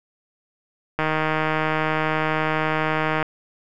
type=click train; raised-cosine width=0.5 ms; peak=-7 dBFS; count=350; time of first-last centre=0.99-3.227 s; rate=156 Hz; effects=none